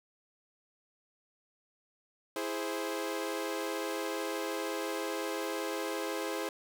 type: chord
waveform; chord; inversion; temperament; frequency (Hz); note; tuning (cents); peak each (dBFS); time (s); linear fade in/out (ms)
sawtooth; E augmented; none; equal; 329.6 / 415.3 / 523.3; E4 / G#4 / B#4; 0 / 0 / 0; -34; 2.36-6.49; 2
effects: none